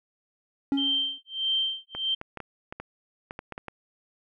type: tone with exponential decay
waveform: triangle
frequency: 277.2 Hz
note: C#4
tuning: in tune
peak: -18 dBFS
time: 0.72-1.18 s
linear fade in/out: 1 ms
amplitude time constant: 100 ms
type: tone with tremolo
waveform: sine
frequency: 3136 Hz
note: G7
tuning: in tune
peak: -22 dBFS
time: 0.77-2.15 s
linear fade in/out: 10 ms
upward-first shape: sine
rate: 1.6 Hz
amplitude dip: 100%
type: clicks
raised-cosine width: 0.5 ms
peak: -21 dBFS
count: 11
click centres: 1.95 / 2.214 / 2.373 / 2.403 / 2.725 / 2.8 / 3.309 / 3.391 / 3.523 / 3.579 / 3.683 s
effects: none